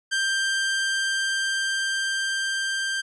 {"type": "tone with level ramp", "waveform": "sawtooth", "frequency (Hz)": 1578, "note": "G6", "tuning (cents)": 11, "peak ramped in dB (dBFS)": [-18, -21], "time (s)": [0.11, 3.02], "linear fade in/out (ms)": 20, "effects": ["resampled to 22050 Hz"]}